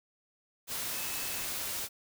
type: tone in noise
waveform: sine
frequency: 2595 Hz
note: E7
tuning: 28 cents flat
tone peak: -46 dBFS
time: 0.9-1.48 s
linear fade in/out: 50 ms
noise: white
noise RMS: -36 dBFS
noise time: 0.67-1.89 s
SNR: -13 dB
effects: none